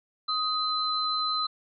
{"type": "tone pair together", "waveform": "sine", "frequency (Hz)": [1255, 4053], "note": ["D#6", "B7"], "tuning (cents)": [15, 44], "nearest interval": "octave + minor sixth", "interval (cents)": 2029, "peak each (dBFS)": [-28, -28], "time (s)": [0.28, 1.47], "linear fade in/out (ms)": 10, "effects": []}